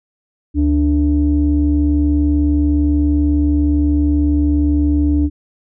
sine tone pair together, 73.42 / 293.7 Hz, D2 / D4, 0 / 0 cents, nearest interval 2 octaves, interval 2400 cents, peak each -13 dBFS, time 0.54-5.3 s, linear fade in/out 50 ms, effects tanh soft clip ceiling -5 dBFS

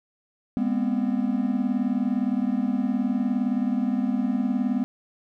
triangle tone cluster, 203 / 241.3 / 260.6 Hz, G#3 / B3 / C4, -39 / -40 / -7 cents, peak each -25 / -23 / -25 dBFS, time 0.57-4.84 s, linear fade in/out 0 ms, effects none

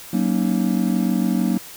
triangle chord, D# minor seventh, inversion first, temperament just, 186.68 / 233.3 / 280 / 311.1 Hz, F#3 / A#3 / C#4 / D#4, +16 / +2 / +18 / 0 cents, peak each -19 / -19 / -24 / -24 dBFS, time 0.13-1.58 s, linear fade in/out 5 ms, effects white hiss -39 dBFS RMS until 1.76 s

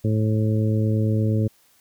harmonic tone, 108.6 Hz, A2, 22 cents flat, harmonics 1 / 2 / 3 / 4 / 5, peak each -19 / -25 / -29 / -31 / -33 dBFS, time 0.04-1.48 s, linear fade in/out 10 ms, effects white hiss -59 dBFS RMS until 1.8 s

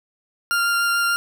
40% pulse tone with vibrato, 1394 Hz, F6, 4 cents flat, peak -17 dBFS, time 0.51-1.16 s, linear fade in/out 0 ms, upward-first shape sine, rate 6.8 Hz, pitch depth 8 cents each way, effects none

